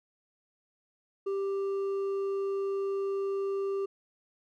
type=tone with hard clipping; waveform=sine; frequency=393 Hz; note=G4; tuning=4 cents sharp; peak=-30 dBFS; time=1.26-3.86 s; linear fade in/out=10 ms; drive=4 dB; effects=none